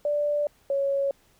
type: tone pair in turn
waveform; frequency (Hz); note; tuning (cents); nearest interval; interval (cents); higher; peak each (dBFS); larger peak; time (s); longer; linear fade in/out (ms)
sine; 587.3 / 554.3; D5 / C#5; 0 / 0; minor second; 100; first; -22; neither; 0.05-0.47 / 0.7-1.11; first; 2
effects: pink hiss -62 dBFS RMS until 1.39 s